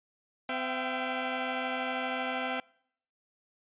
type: tone cluster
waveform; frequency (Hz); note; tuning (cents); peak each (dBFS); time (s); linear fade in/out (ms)
15% pulse; 256.1 / 675 / 781; C4 / E5 / G5; -37 / +41 / -7; -29; 0.49-2.6; 2
effects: noise-tail reverb RT60 0.7 s tail -26 dB re dry + resampled to 8000 Hz